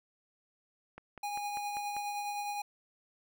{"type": "click train", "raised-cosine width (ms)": 0.5, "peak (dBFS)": -31, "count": 6, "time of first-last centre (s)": [0.98, 1.966], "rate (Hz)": 5.07}
{"type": "tone with tremolo", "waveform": "square", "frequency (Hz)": 821, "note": "G#5", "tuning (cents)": -20, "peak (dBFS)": -34, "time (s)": [1.23, 2.62], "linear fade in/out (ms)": 5, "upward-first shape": "triangle", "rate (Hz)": 9.7, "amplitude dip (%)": 35}
{"effects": []}